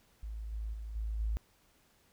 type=tone with level steps; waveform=sine; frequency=54.2 Hz; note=A1; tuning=25 cents flat; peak=-38 / -35 / -39 / -33 / -30 dBFS; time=0.23-1.37 s; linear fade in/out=0 ms; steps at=0.52 / 0.73 / 0.95 / 1.19 s; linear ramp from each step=10 ms; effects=pink hiss -68 dBFS RMS until 2.12 s